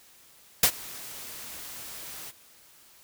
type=noise with ADSR envelope; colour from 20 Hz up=white; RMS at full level=-17 dBFS; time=0.63-2.32 s; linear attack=4 ms; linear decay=72 ms; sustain=-24 dB; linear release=30 ms; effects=white hiss -56 dBFS RMS until 3.03 s